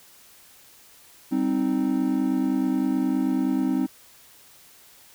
triangle chord, C minor, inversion second, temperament equal with one note detuned, 195.32 / 261.6 / 311.1 Hz, G3 / C4 / Eb4, -6 / 0 / 0 cents, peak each -27 / -21 / -24 dBFS, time 1.31-3.87 s, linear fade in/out 20 ms, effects white hiss -52 dBFS RMS until 5.14 s

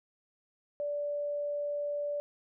sine tone, 582 Hz, D5, 16 cents flat, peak -31 dBFS, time 0.8-2.2 s, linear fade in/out 0 ms, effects none

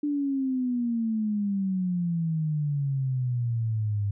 sine exponential sweep, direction down, 296.1 to 100 Hz, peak -24 dBFS, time 0.03-4.11 s, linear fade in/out 5 ms, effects none

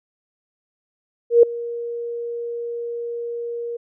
sine tone with ADSR envelope, 471.4 Hz, A#4, 19 cents sharp, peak -5 dBFS, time 1.3-3.77 s, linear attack 130 ms, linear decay 4 ms, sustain -20 dB, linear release 10 ms, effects none

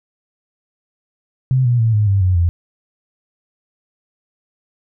sine tone with pitch steps, 130 / 121.29 / 113.17 / 105.59 / 98.52 / 91.92 / 85.77 Hz, C3 / B2 / A2 / G#2 / G2 / F#2 / F2, -11 / -31 / +49 / +29 / +9 / -11 / -31 cents, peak -11 dBFS, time 1.51-2.49 s, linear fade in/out 0 ms, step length 140 ms, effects none

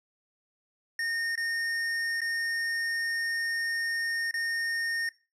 square tone with dropouts, 1837 Hz, A#6, 26 cents flat, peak -29 dBFS, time 0.99-5.09 s, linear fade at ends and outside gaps 2 ms, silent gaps 1.355-1.376 / 2.206-2.216 / 4.311-4.34 s, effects noise-tail reverb RT60 0.3 s tail -19 dB re dry + low-pass 9000 Hz 12 dB/octave

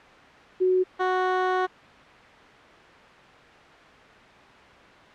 sine / 15% pulse tone pair in turn, 369.6 / 369.6 Hz, F#4 / F#4, -2 / -2 cents, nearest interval unison, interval 0 cents, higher neither, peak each -18 / -15 dBFS, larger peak second, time 0.6-0.84 / 0.99-1.67 s, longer second, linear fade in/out 20 ms, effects white hiss -48 dBFS RMS until 5.14 s + low-pass 2000 Hz 12 dB/octave

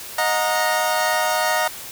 25% pulse chord, D# minor, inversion none, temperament equal with one note detuned, 622.3 / 725.6 / 932.3 Hz, D#5 / F#5 / A#5, 0 / -34 / 0 cents, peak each -19 dBFS, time 0.18-1.68 s, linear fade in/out 5 ms, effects white hiss -35 dBFS RMS until 1.91 s

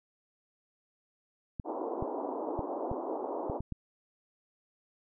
clicks, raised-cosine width 5 ms, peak -24 dBFS, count 7, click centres 1.598 / 2.025 / 2.592 / 2.915 / 3.498 / 3.605 / 3.723 s
pink band-pass noise, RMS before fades -36 dBFS, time 1.64-3.61 s, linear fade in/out 50 ms, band 280 to 980 Hz, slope 48 dB/octave
effects none

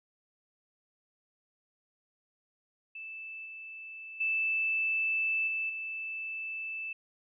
sine tone with level steps, 2637 Hz, E7, in tune, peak -40 / -42 / -27 / -30 / -35 dBFS, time 2.95-6.93 s, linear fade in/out 5 ms, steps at 3.45 / 4.2 / 5.47 / 5.69 s, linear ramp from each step 10 ms, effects none

